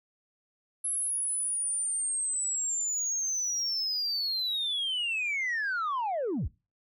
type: linear sweep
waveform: sine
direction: down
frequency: 11010 to 34.61 Hz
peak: -26 dBFS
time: 0.84-6.48 s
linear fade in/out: 10 ms
effects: noise-tail reverb RT60 0.3 s tail -24 dB re dry + tanh soft clip ceiling -26 dBFS